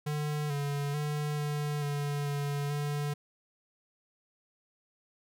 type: tone with pitch steps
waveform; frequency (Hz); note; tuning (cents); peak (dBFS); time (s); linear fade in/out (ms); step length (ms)
square; 149.4 / 142.9 / 148.8 / 147.7 / 144.4 / 143.3 / 146; D3 / D3 / D3 / D3 / D3 / D3 / D3; +30 / -47 / +23 / +10 / -29 / -42 / -10; -31; 0.06-3.14; 10; 440
effects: none